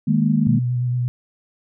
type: chord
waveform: sine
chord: D# suspended fourth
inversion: none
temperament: equal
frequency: 155.56 / 207.7 / 233.1 Hz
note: D#3 / G#3 / A#3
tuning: 0 / 0 / 0 cents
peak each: -19 dBFS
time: 0.07-0.59 s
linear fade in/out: 10 ms
type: tone with vibrato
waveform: sine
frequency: 123.47 Hz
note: B2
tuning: in tune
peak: -18 dBFS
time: 0.47-1.08 s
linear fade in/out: 0 ms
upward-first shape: square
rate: 8.7 Hz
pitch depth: 17 cents each way
effects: none